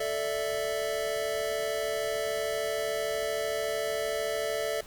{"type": "chord", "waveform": "square", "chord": "A suspended fourth", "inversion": "none", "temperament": "just", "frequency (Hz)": [440, 586.7, 660], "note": ["A4", "D5", "E5"], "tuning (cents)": [0, -2, 2], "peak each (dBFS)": -34, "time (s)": [0, 4.81], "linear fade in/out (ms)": 5, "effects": ["pink hiss -50 dBFS RMS until 4.86 s"]}